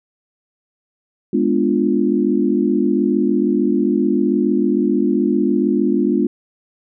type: chord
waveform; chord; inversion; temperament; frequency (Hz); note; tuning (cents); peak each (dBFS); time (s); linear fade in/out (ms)
sine; G# diminished seventh; none; equal; 207.7 / 246.9 / 293.7 / 349.2; G#3 / B3 / D4 / F4; 0 / 0 / 0 / 0; -19; 1.33-6.27; 5
effects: none